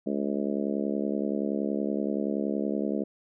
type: harmonic tone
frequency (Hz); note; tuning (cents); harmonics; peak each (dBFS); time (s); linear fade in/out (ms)
70.6; C#2; +32; 3 / 4 / 5 / 6 / 7 / 8 / 9; -30 / -32 / -34 / -36 / -37 / -38 / -39; 0.06-3.04; 10
effects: none